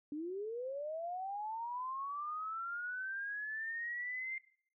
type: linear sweep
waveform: sine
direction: up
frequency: 285.5 to 2106 Hz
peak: -38 dBFS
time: 0.12-4.38 s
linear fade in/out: 2 ms
effects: noise-tail reverb RT60 0.6 s tail -21 dB re dry